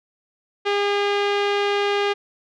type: tone with low-pass filter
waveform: sawtooth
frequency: 405.8 Hz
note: G#4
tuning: 40 cents flat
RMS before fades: -21 dBFS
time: 0.65-2.14 s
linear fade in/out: 20 ms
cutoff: 3200 Hz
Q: 1.6
effects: none